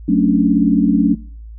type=chord; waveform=sine; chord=D major seventh; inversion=first; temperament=just; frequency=183.54 / 220.2 / 275.3 / 293.7 Hz; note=F#3 / A3 / C#4 / D4; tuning=-14 / +2 / -12 / 0 cents; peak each=-16 dBFS; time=0.08-1.15 s; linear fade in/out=10 ms; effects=noise-tail reverb RT60 0.5 s tail -22 dB re dry + added 55 Hz sine -31 dBFS peak until 1.58 s